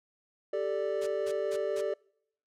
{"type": "chord", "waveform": "triangle", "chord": "G suspended second", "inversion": "none", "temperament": "equal", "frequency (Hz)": [392, 440, 587.3], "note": ["G4", "A4", "D5"], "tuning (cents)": [0, 0, 0], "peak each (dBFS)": [-32, -32, -30], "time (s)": [0.53, 1.94], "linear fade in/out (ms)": 5}
{"type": "noise bursts", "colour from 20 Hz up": "white", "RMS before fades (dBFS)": -43, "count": 4, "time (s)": [1.01, 1.816], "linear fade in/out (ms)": 10, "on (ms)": 59, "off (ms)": 190}
{"effects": ["noise-tail reverb RT60 0.7 s tail -26 dB re dry", "low-pass 8000 Hz 12 dB/octave"]}